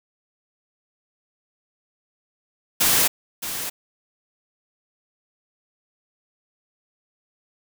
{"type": "noise with echo", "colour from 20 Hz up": "white", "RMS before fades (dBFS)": -18, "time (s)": [2.8, 3.08], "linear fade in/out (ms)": 10, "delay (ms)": 620, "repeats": 1, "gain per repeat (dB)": -11, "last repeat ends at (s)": 3.7, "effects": []}